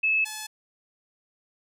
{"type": "tone pair in turn", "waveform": ["sine", "5% pulse"], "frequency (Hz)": [2601, 861], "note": ["E7", "A5"], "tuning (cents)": [-24, -38], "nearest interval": "octave + perfect fifth", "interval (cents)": 1914, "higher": "first", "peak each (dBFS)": [-20, -22], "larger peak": "first", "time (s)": [[0.03, 0.25], [0.25, 0.47]], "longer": "neither", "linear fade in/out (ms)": 10, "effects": []}